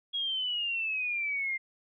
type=exponential sweep; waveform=sine; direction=down; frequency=3322 to 2093 Hz; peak=-29 dBFS; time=0.13-1.58 s; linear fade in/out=20 ms; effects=none